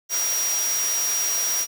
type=tone in noise; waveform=sine; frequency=5720 Hz; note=F8; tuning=41 cents sharp; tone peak=-22 dBFS; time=0.09-1.67 s; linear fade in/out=50 ms; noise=white; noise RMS=-28 dBFS; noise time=0.09-1.67 s; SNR=+3 dB; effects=high-pass 400 Hz 12 dB/octave